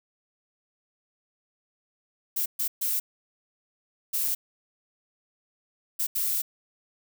violet noise bursts at uneven times, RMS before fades -27 dBFS, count 6, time 2.36-2.46 / 2.59-2.68 / 2.81-3 / 4.13-4.35 / 5.99-6.07 / 6.15-6.42 s, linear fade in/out 10 ms, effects none

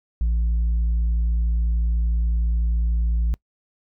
sine tone, 56.9 Hz, A#1, 41 cents flat, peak -15 dBFS, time 0.21-3.34 s, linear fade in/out 0 ms, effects noise-tail reverb RT60 0.1 s tail -26 dB re dry + tanh soft clip ceiling -17 dBFS

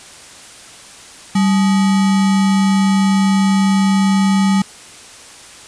sine tone with sample-and-hold, 194.5 Hz, G3, 13 cents flat, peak -10 dBFS, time 1.35-4.62 s, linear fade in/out 5 ms, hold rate 1050 Hz, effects white hiss -38 dBFS RMS until 5.67 s + resampled to 22050 Hz

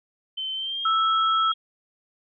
sine tone with pitch glide, 3079 to 3281 Hz, G7 to G#7, -32 to -22 cents, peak -27 dBFS, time 0.37-1.54 s, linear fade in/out 10 ms, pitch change +110 cents, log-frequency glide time 0.54-0.93 s
sine tone, 1318.5 Hz, E6, in tune, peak -19 dBFS, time 0.85-1.52 s, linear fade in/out 5 ms
effects none

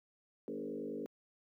sine tone with frequency modulation, 348.7 Hz, F4, 3 cents flat, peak -38 dBFS, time 0.48-1.06 s, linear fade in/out 0 ms, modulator 50 Hz, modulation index 2.8, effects high-pass 150 Hz 12 dB/octave + 13-bit

